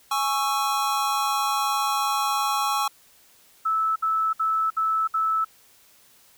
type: chord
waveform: square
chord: C# minor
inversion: second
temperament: just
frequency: 831.5 / 1108.7 / 1330.5 Hz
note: G#5 / C#6 / E6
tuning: +2 / 0 / +16 cents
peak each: -27 / -26 / -29 dBFS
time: 0.11-2.88 s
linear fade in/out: 5 ms
type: tone bursts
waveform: sine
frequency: 1309 Hz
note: E6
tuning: 13 cents flat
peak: -20 dBFS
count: 5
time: 3.65-5.448 s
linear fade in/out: 10 ms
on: 310 ms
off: 62 ms
effects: white hiss -56 dBFS RMS until 6.37 s